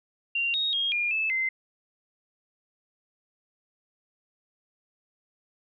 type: tone with pitch steps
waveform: sine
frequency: 2768 / 3751 / 3253 / 2416 / 2618 / 2072 Hz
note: F7 / A#7 / G#7 / D7 / E7 / C7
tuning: -16 / +10 / -37 / +48 / -13 / -17 cents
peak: -24 dBFS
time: 0.35-1.49 s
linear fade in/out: 5 ms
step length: 190 ms
effects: none